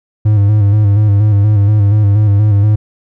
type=tone with vibrato; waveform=triangle; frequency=103.5 Hz; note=G#2; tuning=5 cents flat; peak=-4 dBFS; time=0.25-2.76 s; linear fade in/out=10 ms; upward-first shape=square; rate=4.2 Hz; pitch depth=48 cents each way; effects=none